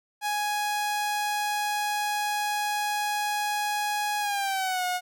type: tone with pitch glide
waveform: sawtooth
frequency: 832 to 724.3 Hz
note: G#5 to F#5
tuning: +3 to -37 cents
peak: -22 dBFS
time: 0.21-5.01 s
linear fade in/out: 50 ms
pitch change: -240 cents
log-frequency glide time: 4.2-4.85 s
effects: none